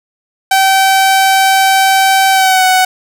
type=tone with pitch glide; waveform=sawtooth; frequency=771 to 745.2 Hz; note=G5 to F#5; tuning=-29 to +12 cents; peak=-3 dBFS; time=0.51-2.85 s; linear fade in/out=5 ms; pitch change=-59 cents; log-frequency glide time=2.32-2.64 s; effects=none